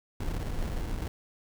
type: noise with sample-and-hold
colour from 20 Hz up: brown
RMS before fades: -32 dBFS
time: 0.2-1.08 s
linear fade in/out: 5 ms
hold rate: 1225 Hz
effects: none